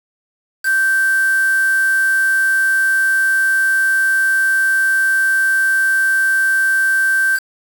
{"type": "tone with quantisation", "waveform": "sine", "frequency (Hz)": 1560, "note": "G6", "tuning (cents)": -9, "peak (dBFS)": -12, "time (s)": [0.63, 7.4], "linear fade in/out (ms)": 50, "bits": 4, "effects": []}